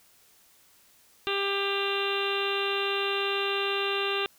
harmonic tone, 396.8 Hz, G4, 21 cents sharp, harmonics 1 / 2 / 3 / 4 / 5 / 6 / 7 / 8 / 9 / 10, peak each -30 / -38 / -34 / -37 / -42 / -39 / -32 / -40 / -35 / -41 dBFS, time 1.27-4.26 s, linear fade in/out 0 ms, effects white hiss -60 dBFS RMS until 4.38 s

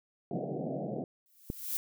pink band-pass noise, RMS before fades -36 dBFS, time 0.31-1.04 s, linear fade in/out 2 ms, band 130 to 740 Hz, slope 96 dB/octave
violet noise with exponential growth, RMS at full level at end -31 dBFS, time 1.26-1.77 s, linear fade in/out 0 ms, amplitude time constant 110 ms
click, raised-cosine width 3 ms, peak -21 dBFS, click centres 1.501 s
effects none

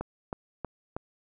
click train, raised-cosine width 1 ms, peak -19 dBFS, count 4, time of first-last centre 0.01-0.965 s, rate 3.14 Hz, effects none

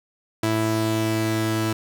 sawtooth tone pair together, 110.03 / 329.9 Hz, A2 / E4, 0 / +1 cents, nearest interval octave + perfect fifth, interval 1901 cents, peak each -20 dBFS, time 0.43-1.73 s, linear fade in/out 5 ms, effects none

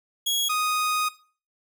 sawtooth tone pair in turn, 3322 / 1244.3 Hz, G#7 / D#6, 0 / 0 cents, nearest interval octave + perfect fourth, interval 1700 cents, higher first, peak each -19 dBFS, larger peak neither, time 0.26-0.49 / 0.49-1.09 s, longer second, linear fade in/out 10 ms, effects noise-tail reverb RT60 0.4 s tail -18 dB re dry

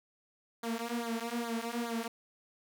sawtooth tone with flanger, 233.1 Hz, A#3, in tune, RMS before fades -36 dBFS, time 0.63-2.08 s, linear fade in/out 5 ms, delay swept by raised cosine 0.36 to 4.96 ms, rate 2.4 Hz, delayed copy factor -1, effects none

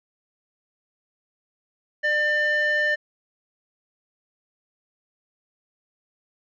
square tone with band-pass filter, 598 Hz, D5, 31 cents sharp, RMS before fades -22 dBFS, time 2.03-2.96 s, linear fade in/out 20 ms, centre 1600 Hz, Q 3.9, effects resampled to 16000 Hz

